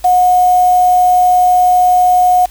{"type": "tone with quantisation", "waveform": "sine", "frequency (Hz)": 726, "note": "F#5", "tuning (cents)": -33, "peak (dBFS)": -6, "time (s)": [0.04, 2.46], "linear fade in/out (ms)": 10, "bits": 4, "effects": ["added 50 Hz sine -35 dBFS peak until 2.5 s", "white hiss -42 dBFS RMS until 2.5 s"]}